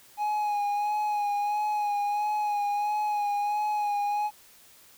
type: tone with vibrato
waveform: triangle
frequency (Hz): 830.6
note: G#5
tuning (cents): 0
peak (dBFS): -23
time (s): 0.17-4.31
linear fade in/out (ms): 50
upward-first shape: sine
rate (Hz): 1.5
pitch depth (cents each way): 27
effects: white hiss -55 dBFS RMS until 4.97 s